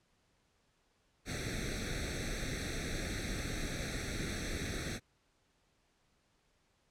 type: noise with comb filter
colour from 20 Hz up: pink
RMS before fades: -38 dBFS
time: 1.25-5 s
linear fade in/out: 50 ms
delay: 0.5 ms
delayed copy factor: +1
effects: pink hiss -74 dBFS RMS until 6.9 s + low-pass 8000 Hz 12 dB/octave